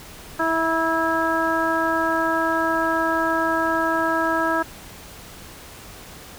harmonic tone with a mistuned harmonic, 326.7 Hz, E4, 15 cents flat, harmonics 1 / 2 / 3 / 4 / 5, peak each -25 / -25 / -25 / -25 / -25 dBFS, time 0.39-4.63 s, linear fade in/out 10 ms, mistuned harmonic 3, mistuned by -19 cents, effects pink hiss -41 dBFS RMS until 6.38 s

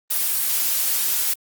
blue noise, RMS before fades -21 dBFS, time 0.1-1.34 s, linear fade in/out 10 ms, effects Opus 24 kbps

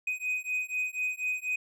triangle beating tone pair, 2500 / 2504.1 Hz, D#7 / D#7, +8 / +10 cents, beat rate 4.1 Hz, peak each -31 dBFS, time 0.07-1.56 s, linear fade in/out 5 ms, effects none

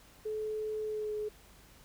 sine tone with pitch glide, 430.9 to 423.7 Hz, A4 to G#4, -36 to +35 cents, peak -33 dBFS, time 0.25-1.29 s, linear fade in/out 10 ms, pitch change -29 cents, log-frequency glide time 0.83-1.14 s, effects added 50 Hz sine -62 dBFS peak until 1.84 s + pink hiss -59 dBFS RMS until 1.84 s

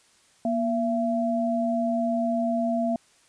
sine tone pair together, 237.6 / 674 Hz, A#3 / E5, +33 / +38 cents, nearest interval octave + tritone, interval 1805 cents, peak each -25 dBFS, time 0.45-2.96 s, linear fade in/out 2 ms, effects white hiss -60 dBFS RMS until 3.28 s + resampled to 22050 Hz

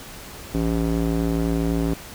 square tone with band-pass filter, 56 Hz, A1, 31 cents sharp, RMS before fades -22 dBFS, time 0.54-1.94 s, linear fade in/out 5 ms, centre 280 Hz, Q 1.3, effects pink hiss -39 dBFS RMS until 2.14 s

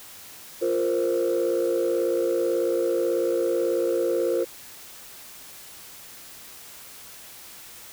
sine chord, F suspended fourth, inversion none, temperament just, 349.2 / 465.6 / 523.8 Hz, F4 / Bb4 / C5, 0 / -2 / +2 cents, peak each -24 dBFS, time 0.61-4.45 s, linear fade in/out 20 ms, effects tanh soft clip ceiling -16 dBFS + white hiss -44 dBFS RMS until 7.92 s

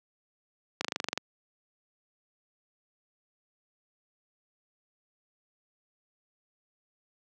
slowing click train, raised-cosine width 0.2 ms, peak -12 dBFS, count 10, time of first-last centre 0.81-1.176 s, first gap 36 ms, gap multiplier 1.03, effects high-pass 200 Hz 12 dB/octave

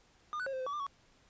triangle tone with pitch steps, 1212 / 1490 / 541 / 522 / 515 / 1139 / 1192 / 1117 Hz, D#6 / F#6 / C#5 / C5 / C5 / C#6 / D6 / C#6, -46 / +12 / -42 / -4 / -28 / +47 / +25 / +13 cents, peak -33 dBFS, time 0.33-0.866 s, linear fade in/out 0 ms, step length 67 ms, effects pink hiss -66 dBFS RMS until 1.29 s + resampled to 16000 Hz

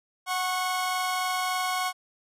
sawtooth tone pair together, 738 / 1095.3 Hz, F#5 / C#6, -5 / -21 cents, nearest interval perfect fifth, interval 684 cents, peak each -25 dBFS, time 0.26-1.93 s, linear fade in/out 50 ms, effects resampled to 32000 Hz

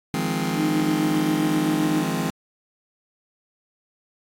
sawtooth chord, F minor seventh, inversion third, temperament just, 157.15 / 174.61 / 209.5 / 261.9 Hz, Eb3 / F3 / Ab3 / C4, +18 / 0 / +15 / +2 cents, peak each -24 dBFS, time 0.14-2.3 s, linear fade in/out 0 ms
sine tone with vibrato, 306.7 Hz, D#4, 25 cents flat, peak -21 dBFS, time 0.54-2.06 s, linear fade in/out 50 ms, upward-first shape sine, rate 17 Hz, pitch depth 21 cents each way
effects AAC 64 kbps

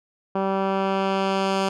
10% pulse tone with low-pass filter sweep, 193.4 Hz, G3, 23 cents flat, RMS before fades -23 dBFS, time 0.35-1.69 s, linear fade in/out 5 ms, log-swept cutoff 1200 to 6800 Hz, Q 0.72, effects none

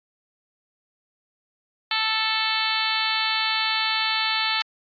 harmonic tone, 440 Hz, A4, in tune, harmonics 2 / 3 / 4 / 5 / 6 / 7 / 8 / 9 / 10, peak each -30 / -30 / -30 / -30 / -30 / -30 / -30 / -30 / -30 dBFS, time 1.91-4.62 s, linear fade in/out 2 ms, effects AAC 48 kbps

